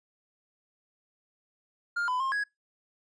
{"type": "tone with pitch steps", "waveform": "triangle", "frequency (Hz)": [1407, 1004, 1065, 1665], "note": ["F6", "B5", "C6", "G#6"], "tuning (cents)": [12, 28, 30, 4], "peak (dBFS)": -25, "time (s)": [1.96, 2.44], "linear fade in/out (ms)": 10, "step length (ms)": 120, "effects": ["noise-tail reverb RT60 0.2 s tail -25 dB re dry", "resampled to 22050 Hz"]}